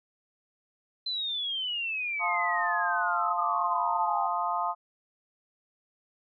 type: exponential sweep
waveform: sine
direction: down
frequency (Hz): 4098 to 774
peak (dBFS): -29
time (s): 1.06-4.27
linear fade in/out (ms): 5
type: chord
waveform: sine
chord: F dominant seventh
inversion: none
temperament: equal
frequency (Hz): 698.5 / 880 / 1046.5 / 1244.5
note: F5 / A5 / C6 / Eb6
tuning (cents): 0 / 0 / 0 / 0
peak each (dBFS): -32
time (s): 2.19-4.75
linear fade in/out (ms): 50
effects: none